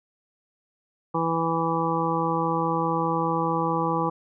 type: harmonic tone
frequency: 164.81 Hz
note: E3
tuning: in tune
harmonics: 1 / 2 / 3 / 5 / 6 / 7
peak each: -29 / -29 / -29 / -29 / -29 / -29 dBFS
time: 1.14-4.1 s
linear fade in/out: 10 ms
effects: none